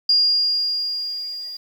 sine tone with level ramp, 4828 Hz, D8, 47 cents sharp, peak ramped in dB -12 to -30 dBFS, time 0.09-1.57 s, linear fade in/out 5 ms, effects 8-bit

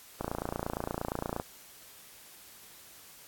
click train, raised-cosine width 1 ms, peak -18 dBFS, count 35, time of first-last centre 0.21-1.399 s, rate 28.6 Hz, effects white hiss -53 dBFS RMS until 3.27 s + AAC 64 kbps

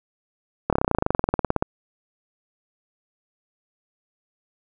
slowing click train, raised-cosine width 1 ms, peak -5 dBFS, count 23, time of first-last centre 0.7-1.625 s, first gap 27 ms, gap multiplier 1.04, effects none

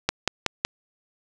click train, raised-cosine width 0.2 ms, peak -3 dBFS, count 4, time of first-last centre 0.09-0.65 s, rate 5.36 Hz, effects none

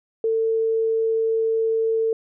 sine tone, 448.2 Hz, A4, 32 cents sharp, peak -18 dBFS, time 0.24-2.13 s, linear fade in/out 2 ms, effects none

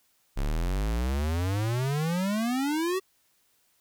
square exponential sweep, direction up, 33.27 to 387.7 Hz, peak -26 dBFS, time 0.36-3 s, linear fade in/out 20 ms, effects white hiss -68 dBFS RMS until 3.8 s

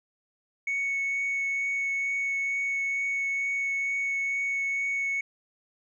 sine tone with vibrato, 2217 Hz, C#7, in tune, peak -24 dBFS, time 0.67-5.21 s, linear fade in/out 5 ms, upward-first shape triangle, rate 2.2 Hz, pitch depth 8 cents each way, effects tanh soft clip ceiling -24 dBFS

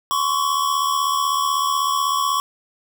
square tone pair together, 1046.5 / 1122.6 Hz, C6 / C#6, 0 / +22 cents, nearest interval minor second, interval 122 cents, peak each -24 / -20 dBFS, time 0.11-2.4 s, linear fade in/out 0 ms, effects none

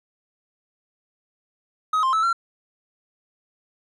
triangle tone with pitch steps, 1265 / 1052 / 1307 / 1364 Hz, D#6 / C6 / E6 / F6, +28 / +9 / -15 / -41 cents, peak -16 dBFS, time 1.93-2.33 s, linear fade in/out 5 ms, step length 100 ms, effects resampled to 24000 Hz

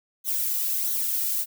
violet noise with flanger, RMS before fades -26 dBFS, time 0.24-1.46 s, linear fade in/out 50 ms, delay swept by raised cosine 0.39 to 1.89 ms, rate 1.5 Hz, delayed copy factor -0.6, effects none

